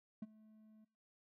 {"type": "tone with ADSR envelope", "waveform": "triangle", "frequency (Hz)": 216.6, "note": "A3", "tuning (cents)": -27, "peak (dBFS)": -38, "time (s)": [0.22, 0.85], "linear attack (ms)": 5, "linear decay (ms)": 30, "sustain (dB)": -21, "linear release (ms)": 12, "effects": ["noise-tail reverb RT60 0.4 s tail -26 dB re dry"]}